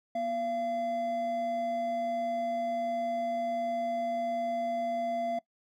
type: tone pair together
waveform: triangle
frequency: 241.3 / 682.5 Hz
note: B3 / F5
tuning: -40 / -40 cents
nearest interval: octave + tritone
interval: 1800 cents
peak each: -37 / -28 dBFS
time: 0.15-5.39 s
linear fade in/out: 5 ms
effects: noise-tail reverb RT60 0.1 s tail -20 dB re dry